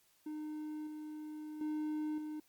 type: tone with level steps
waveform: triangle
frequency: 305.5 Hz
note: D#4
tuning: 32 cents flat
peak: -38 / -41 / -33 / -38 dBFS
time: 0.26-2.4 s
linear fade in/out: 5 ms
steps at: 0.87 / 1.61 / 2.18 s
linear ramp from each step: 2 ms
effects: white hiss -71 dBFS RMS until 2.48 s + Opus 48 kbps